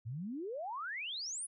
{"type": "exponential sweep", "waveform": "sine", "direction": "up", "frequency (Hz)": [104.2, 10548], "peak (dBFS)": -38, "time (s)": [0.05, 1.47], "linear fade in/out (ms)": 20, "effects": []}